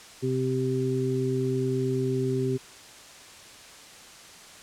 harmonic tone, 129.8 Hz, C3, 13 cents flat, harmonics 1 / 2 / 3, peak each -28 / -30 / -27 dBFS, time 0.22-2.58 s, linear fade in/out 20 ms, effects white hiss -47 dBFS RMS until 4.62 s + low-pass 8000 Hz 12 dB/octave

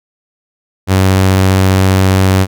sawtooth tone, 94.9 Hz, F#2, 44 cents sharp, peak -3 dBFS, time 0.87-2.47 s, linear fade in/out 50 ms, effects none

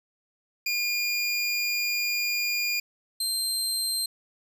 25% pulse tone pair in turn, 2420 / 4154 Hz, D#7 / C8, -49 / -13 cents, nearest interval major sixth, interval 936 cents, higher second, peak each -21 dBFS, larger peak neither, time 0.66-2.8 / 3.2-4.06 s, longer first, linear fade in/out 5 ms, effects none

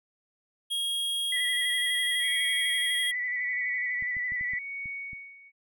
square tone, 3272 Hz, G#7, 26 cents flat, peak -28 dBFS, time 0.7-3.12 s, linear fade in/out 20 ms
sine tone with vibrato, 1975.5 Hz, B6, in tune, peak -28 dBFS, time 1.32-4.59 s, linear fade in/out 5 ms, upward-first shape square, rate 12 Hz, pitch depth 24 cents each way
sine tone with tremolo, 2230 Hz, C#7, 10 cents sharp, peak -33 dBFS, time 2.2-5.52 s, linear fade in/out 50 ms, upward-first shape sine, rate 0.85 Hz, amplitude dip 85%
clicks, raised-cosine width 5 ms, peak -35 dBFS, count 7, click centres 4.024 / 4.168 / 4.321 / 4.411 / 4.535 / 4.858 / 5.132 s
effects none

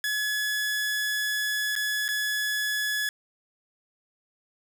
sawtooth tone with dropouts, 1700 Hz, G#6, 40 cents sharp, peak -22 dBFS, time 0.04-3.09 s, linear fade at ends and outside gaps 1 ms, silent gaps 1.754-1.762 / 2.081-2.088 s, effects 8-bit

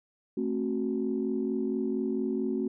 sine chord, F# diminished, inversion first, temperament just, 222 / 266.4 / 370 Hz, A3 / C4 / F#4, +16 / +31 / 0 cents, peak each -31 dBFS, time 0.37-2.68 s, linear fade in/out 5 ms, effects tanh soft clip ceiling -18 dBFS

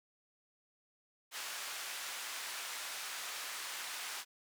pink band-pass noise, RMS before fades -43 dBFS, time 1.31-4.25 s, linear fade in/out 50 ms, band 1200 to 12000 Hz, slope 12 dB/octave, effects none

